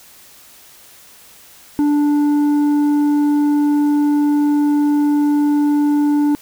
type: tone with tanh clipping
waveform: sine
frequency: 293 Hz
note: D4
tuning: 4 cents flat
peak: -13 dBFS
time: 1.79-6.35 s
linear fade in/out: 0 ms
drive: 6 dB
effects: white hiss -44 dBFS RMS until 6.41 s